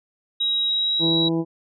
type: tone with pitch glide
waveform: sine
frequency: 3825 to 3876 Hz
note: A#7 to B7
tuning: +44 to -33 cents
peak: -19 dBFS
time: 0.4-1.29 s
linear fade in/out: 10 ms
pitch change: +23 cents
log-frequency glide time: 0.67-1.17 s
type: harmonic tone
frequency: 164.81 Hz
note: E3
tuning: in tune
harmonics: 1 / 2 / 3 / 4 / 5 / 6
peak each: -25 / -21 / -31 / -37 / -38 / -40 dBFS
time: 0.99-1.45 s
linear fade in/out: 50 ms
effects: none